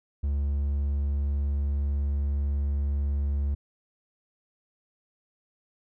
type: tone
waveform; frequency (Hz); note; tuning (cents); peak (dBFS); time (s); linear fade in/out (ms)
triangle; 70.9; C#2; +40; -22; 0.23-3.55; 10
effects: none